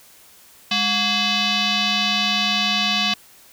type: tone with frequency modulation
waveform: sine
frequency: 207.3 Hz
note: G#3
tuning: 3 cents flat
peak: -17 dBFS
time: 0.71-3.14 s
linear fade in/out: 5 ms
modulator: 930 Hz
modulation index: 4.6
effects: white hiss -49 dBFS RMS until 3.52 s